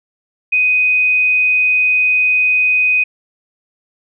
sine tone, 2500 Hz, D#7, 8 cents sharp, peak -10 dBFS, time 0.52-3.04 s, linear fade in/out 10 ms, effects none

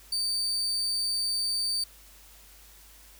35% pulse tone, 4600 Hz, D8, 37 cents flat, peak -25 dBFS, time 0.12-1.84 s, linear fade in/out 5 ms, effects added 50 Hz sine -55 dBFS peak until 3.19 s + white hiss -54 dBFS RMS until 3.19 s

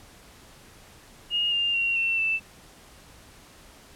sine tone with pitch steps, 2855 / 2803 / 2751 / 2701 / 2652 Hz, F7 / F7 / F7 / E7 / E7, +37 / +6 / -27 / +42 / +10 cents, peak -22 dBFS, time 1.3-2.4 s, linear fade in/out 50 ms, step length 220 ms, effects pink hiss -51 dBFS RMS until 3.95 s + low-pass 12000 Hz 12 dB/octave

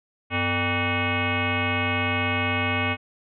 sine tone with frequency modulation, 1144 Hz, D6, 46 cents flat, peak -21 dBFS, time 0.3-2.97 s, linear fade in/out 50 ms, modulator 349 Hz, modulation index 4.6, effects none

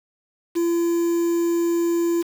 triangle tone with quantisation, 340 Hz, F4, 46 cents flat, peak -16 dBFS, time 0.55-2.23 s, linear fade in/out 20 ms, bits 6, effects none

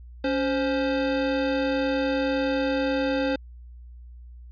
square tone pair together, 279.5 / 523.3 Hz, C#4 / C5, +14 / 0 cents, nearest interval major seventh, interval 1086 cents, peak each -26 / -26 dBFS, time 0.24-3.36 s, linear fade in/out 5 ms, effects added 60 Hz sine -41 dBFS peak until 4.51 s + resampled to 11025 Hz

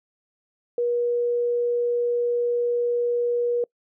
sine tone, 480.1 Hz, B4, 49 cents flat, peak -20 dBFS, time 0.78-3.64 s, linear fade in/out 2 ms, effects noise-tail reverb RT60 0.1 s tail -26 dB re dry

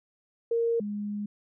sine tone pair in turn, 463.8 / 206.6 Hz, A#4 / G#3, -9 / -9 cents, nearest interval octave + major second, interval 1400 cents, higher first, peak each -23 / -30 dBFS, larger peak first, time 0.51-0.8 / 0.8-1.26 s, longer second, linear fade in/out 5 ms, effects none

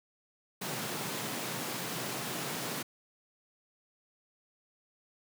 pink high-pass noise, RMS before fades -37 dBFS, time 0.61-2.83 s, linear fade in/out 10 ms, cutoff 120 Hz, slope 48 dB/octave, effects none

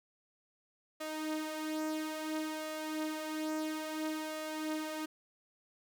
sawtooth tone with flanger, 311.1 Hz, D#4, in tune, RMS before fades -38 dBFS, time 1-5.06 s, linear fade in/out 10 ms, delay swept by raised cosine 1.7 to 6.3 ms, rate 0.59 Hz, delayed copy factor +0.55, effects none

